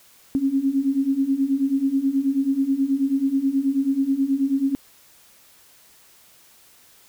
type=beating tone pair; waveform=sine; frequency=266.7 / 276 Hz; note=C4 / C#4; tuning=+33 / -7 cents; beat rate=9.3 Hz; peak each=-23 / -20 dBFS; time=0.35-4.75 s; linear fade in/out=0 ms; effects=white hiss -53 dBFS RMS until 7.08 s